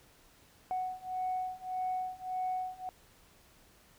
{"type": "beating tone pair", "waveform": "sine", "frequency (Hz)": [740, 741.7], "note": ["F#5", "F#5"], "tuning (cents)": [0, 4], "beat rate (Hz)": 1.7, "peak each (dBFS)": [-36, -35], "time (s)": [0.71, 2.89], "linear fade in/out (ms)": 0, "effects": ["tanh soft clip ceiling -27 dBFS", "pink hiss -62 dBFS RMS until 3.98 s"]}